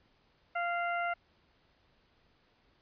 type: harmonic tone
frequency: 694 Hz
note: F5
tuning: 11 cents flat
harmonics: 1 / 2 / 3 / 4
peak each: -33 / -35 / -39 / -47 dBFS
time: 0.55-1.14 s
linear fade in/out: 10 ms
effects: pink hiss -69 dBFS RMS until 2.81 s + resampled to 11025 Hz